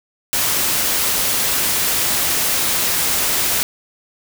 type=noise; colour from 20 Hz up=white; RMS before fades=-18 dBFS; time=0.33-3.63 s; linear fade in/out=0 ms; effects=none